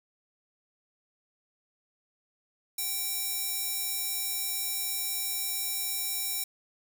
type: tone with high-pass filter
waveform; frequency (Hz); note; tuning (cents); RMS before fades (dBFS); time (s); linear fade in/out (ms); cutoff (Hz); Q
square; 777; G5; -16; -32; 2.78-6.44; 5; 7200; 0.5
effects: 8-bit